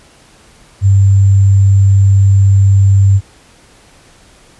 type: tone with sample-and-hold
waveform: sine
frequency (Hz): 98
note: G2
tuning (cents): 0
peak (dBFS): -4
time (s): 0.81-3.21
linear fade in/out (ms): 50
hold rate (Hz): 7350
effects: pink hiss -44 dBFS RMS until 4.59 s + resampled to 24000 Hz